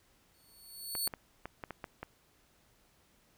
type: tone with exponential growth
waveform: 10% pulse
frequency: 4435 Hz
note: C#8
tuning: in tune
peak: -23 dBFS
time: 0.34-1.08 s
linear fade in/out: 2 ms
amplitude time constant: 160 ms
type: clicks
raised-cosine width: 0.5 ms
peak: -25 dBFS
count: 8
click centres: 0.952 / 1.075 / 1.138 / 1.456 / 1.638 / 1.707 / 1.842 / 2.03 s
effects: pink hiss -68 dBFS RMS until 3.37 s